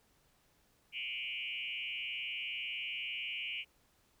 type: tone with frequency modulation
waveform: sine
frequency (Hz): 2632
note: E7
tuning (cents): -3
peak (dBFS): -37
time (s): 0.92-3.65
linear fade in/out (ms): 50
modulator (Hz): 131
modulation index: 3
effects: pink hiss -71 dBFS RMS until 4.2 s